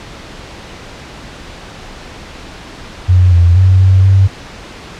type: tone with pitch steps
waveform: sine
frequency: 90.9 / 86.6 / 93.7 / 94.5 / 96.4 Hz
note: F#2 / F2 / F#2 / F#2 / G2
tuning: -30 / -14 / +22 / +37 / -28 cents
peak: -4 dBFS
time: 3.08-4.28 s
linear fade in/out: 20 ms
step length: 240 ms
effects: pink hiss -31 dBFS RMS until 4.99 s + low-pass 5000 Hz 12 dB/octave